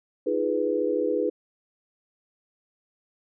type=chord; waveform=sine; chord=F half-diminished seventh; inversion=third; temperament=equal with one note detuned; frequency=311.1 / 345.2 / 415.3 / 493.9 Hz; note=Eb4 / F4 / Ab4 / Cb5; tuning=0 / -20 / 0 / 0 cents; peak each=-29 / -31 / -27 / -26 dBFS; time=0.26-1.3 s; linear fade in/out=10 ms; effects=none